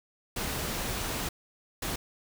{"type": "noise bursts at uneven times", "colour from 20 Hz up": "pink", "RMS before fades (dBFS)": -33, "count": 2, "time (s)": [[0.36, 1.29], [1.82, 1.96]], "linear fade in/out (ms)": 5, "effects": []}